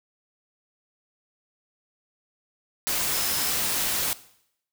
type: tone in noise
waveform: sine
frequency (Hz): 5170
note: E8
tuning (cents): -34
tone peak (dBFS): -33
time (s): 3.13-3.5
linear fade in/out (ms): 0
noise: white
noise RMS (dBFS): -26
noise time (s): 2.87-4.13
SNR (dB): -10
effects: noise-tail reverb RT60 0.7 s tail -17 dB re dry